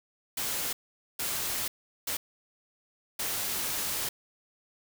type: noise bursts at uneven times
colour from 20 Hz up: white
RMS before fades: -32 dBFS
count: 4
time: 0.37-0.73 / 1.19-1.68 / 2.07-2.17 / 3.19-4.09 s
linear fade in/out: 5 ms
effects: none